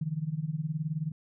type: tone with tremolo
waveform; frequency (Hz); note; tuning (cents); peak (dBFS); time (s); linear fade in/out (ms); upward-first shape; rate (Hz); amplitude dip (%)
sine; 155.56; D#3; 0; -26; 0.01-1.12; 5; sine; 19; 85
effects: none